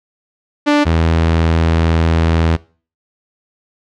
sawtooth tone pair in turn, 293.7 / 82.01 Hz, D4 / E2, 0 / -8 cents, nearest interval octave + minor seventh, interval 2208 cents, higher first, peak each -5 / -7 dBFS, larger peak first, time 0.66-0.85 / 0.85-2.57 s, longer second, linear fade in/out 20 ms, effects noise-tail reverb RT60 0.4 s tail -22 dB re dry + low-pass 4000 Hz 12 dB/octave

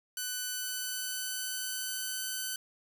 5% pulse tone with pitch glide, 1500 to 1516.6 Hz, F#6 to F#6, +23 to +42 cents, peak -23 dBFS, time 0.17-2.56 s, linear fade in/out 2 ms, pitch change +19 cents, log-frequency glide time 0.54-2.22 s, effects 9-bit

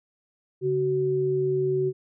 sine tone pair together, 140.52 / 375.4 Hz, C#3 / F#4, +24 / +25 cents, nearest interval octave + perfect fourth, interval 1701 cents, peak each -29 / -22 dBFS, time 0.61-1.93 s, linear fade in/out 50 ms, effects none

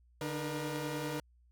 sawtooth tone cluster, 146.5 / 303 / 477.7 Hz, D3 / D#4 / A#4, -4 / -46 / +42 cents, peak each -36 / -36 / -36 dBFS, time 0.21-1.2 s, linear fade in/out 2 ms, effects added 60 Hz sine -62 dBFS peak until 1.51 s

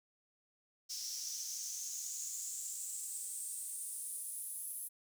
pink noise with high-pass filter sweep, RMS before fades -43 dBFS, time 0.89-4.89 s, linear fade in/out 20 ms, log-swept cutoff 5400 to 11000 Hz, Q 6, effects none

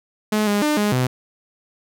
sawtooth tone with pitch steps, 213 / 205.1 / 300.4 / 207.9 / 127.1 Hz, G#3 / G#3 / D4 / G#3 / C3, +44 / -21 / +39 / +2 / -50 cents, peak -13 dBFS, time 0.32-1.07 s, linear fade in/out 5 ms, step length 150 ms, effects none

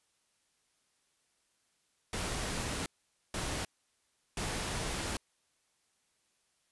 pink noise bursts at uneven times, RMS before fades -36 dBFS, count 3, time 2.13-2.86 / 3.34-3.65 / 4.37-5.17 s, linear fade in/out 2 ms, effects white hiss -75 dBFS RMS until 6.71 s + resampled to 24000 Hz

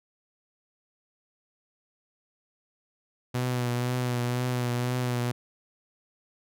sawtooth tone with vibrato, 123.47 Hz, B2, in tune, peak -22 dBFS, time 3.34-5.32 s, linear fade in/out 10 ms, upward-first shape triangle, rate 2 Hz, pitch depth 36 cents each way, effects none

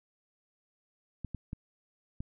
clicks, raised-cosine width 5 ms, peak -25 dBFS, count 4, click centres 1.247 / 1.347 / 1.531 / 2.205 s, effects none

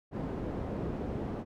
white low-pass noise, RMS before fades -36 dBFS, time 0.11-1.45 s, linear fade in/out 50 ms, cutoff 370 Hz, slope 12 dB/octave, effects none

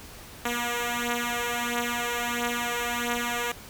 5% pulse beating tone pair, 238.3 / 239.8 Hz, A#3 / A#3, +38 / +49 cents, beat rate 1.5 Hz, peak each -20 / -17 dBFS, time 0.45-3.52 s, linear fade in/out 5 ms, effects pink hiss -45 dBFS RMS until 3.69 s

